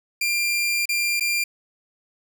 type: tone with dropouts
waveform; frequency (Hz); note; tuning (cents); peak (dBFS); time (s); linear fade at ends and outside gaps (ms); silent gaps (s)
sawtooth; 2386; D7; +27; -17; 0.21-1.44; 5; 0.856-0.89 / 1.198-1.207
effects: none